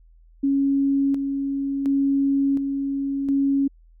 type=tone with tremolo; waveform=sine; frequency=276.3 Hz; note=C#4; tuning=6 cents flat; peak=-17 dBFS; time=0.43-3.68 s; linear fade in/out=10 ms; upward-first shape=square; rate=0.7 Hz; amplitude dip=45%; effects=added 41 Hz sine -49 dBFS peak until 4 s